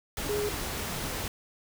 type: tone in noise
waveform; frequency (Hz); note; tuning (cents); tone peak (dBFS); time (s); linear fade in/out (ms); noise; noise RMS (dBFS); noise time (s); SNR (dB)
sine; 415.3; G#4; 0; -28; 0.29-0.49; 2; pink; -34; 0.17-1.28; +3
effects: none